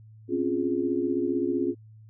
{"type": "chord", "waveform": "sine", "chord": "Db major seventh", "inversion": "third", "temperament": "equal", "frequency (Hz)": [261.6, 277.2, 349.2, 415.3], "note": ["C4", "Db4", "F4", "Ab4"], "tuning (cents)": [0, 0, 0, 0], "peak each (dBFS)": [-31, -29, -27, -32], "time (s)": [0.28, 1.75], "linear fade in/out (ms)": 50, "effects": ["added 109 Hz sine -47 dBFS peak until 2.09 s"]}